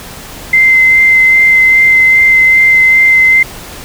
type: tone with vibrato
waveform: sine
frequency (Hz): 2073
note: C7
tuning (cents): -17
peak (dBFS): -3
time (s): 0.53-3.43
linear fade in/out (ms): 5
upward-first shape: sine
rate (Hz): 2.5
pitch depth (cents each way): 11
effects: pink hiss -28 dBFS RMS until 3.84 s